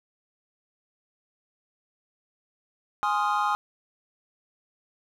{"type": "chord", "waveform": "triangle", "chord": "F minor seventh", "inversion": "first", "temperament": "equal", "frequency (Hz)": [830.6, 1046.5, 1244.5, 1396.9], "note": ["Ab5", "C6", "Eb6", "F6"], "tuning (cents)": [0, 0, 0, 0], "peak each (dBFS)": [-25, -27, -25, -31], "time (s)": [3.03, 3.55], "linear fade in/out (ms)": 0, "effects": []}